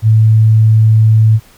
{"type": "tone", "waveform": "sine", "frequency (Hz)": 110, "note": "A2", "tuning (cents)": 0, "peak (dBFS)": -4, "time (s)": [0.02, 1.4], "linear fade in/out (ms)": 50, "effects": ["pink hiss -44 dBFS RMS until 1.57 s"]}